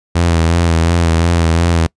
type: tone with vibrato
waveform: sawtooth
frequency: 83.8 Hz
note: E2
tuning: 29 cents sharp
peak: -6 dBFS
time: 0.15-1.87 s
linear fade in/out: 10 ms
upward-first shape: sine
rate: 2.8 Hz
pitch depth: 42 cents each way
effects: noise-tail reverb RT60 0.1 s tail -25 dB re dry + resampled to 22050 Hz